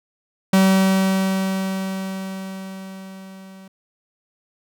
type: tone with level ramp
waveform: 45% pulse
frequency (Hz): 191.1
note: G3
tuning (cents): -44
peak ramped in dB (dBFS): -11 to -40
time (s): 0.53-3.68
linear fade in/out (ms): 5
effects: none